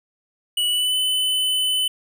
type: tone with pitch glide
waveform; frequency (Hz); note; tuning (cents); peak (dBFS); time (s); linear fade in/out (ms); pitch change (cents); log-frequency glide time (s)
square; 2943 to 3017; F#7 to F#7; -10 to +33; -19; 0.57-1.88; 5; +43; 0.68-0.96
effects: none